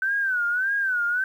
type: tone with vibrato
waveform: sine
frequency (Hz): 1517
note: F#6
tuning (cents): +43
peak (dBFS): -21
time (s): 0.02-1.24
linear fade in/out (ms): 2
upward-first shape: sine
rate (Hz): 1.7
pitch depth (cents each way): 130
effects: 9-bit